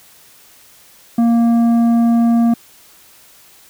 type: tone with tanh clipping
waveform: sine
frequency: 233.1 Hz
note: A#3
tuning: in tune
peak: -11 dBFS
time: 1.18-2.54 s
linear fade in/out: 5 ms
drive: 8 dB
effects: white hiss -46 dBFS RMS until 3.69 s